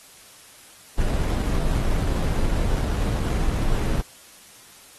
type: noise with sample-and-hold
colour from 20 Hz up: brown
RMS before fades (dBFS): -22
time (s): 0.97-4.02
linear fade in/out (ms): 20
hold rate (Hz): 4410
effects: white hiss -48 dBFS RMS until 4.98 s + AAC 32 kbps